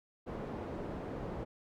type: low-pass noise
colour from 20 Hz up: white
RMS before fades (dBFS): -41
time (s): 0.26-1.45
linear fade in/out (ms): 20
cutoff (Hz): 510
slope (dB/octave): 12
effects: none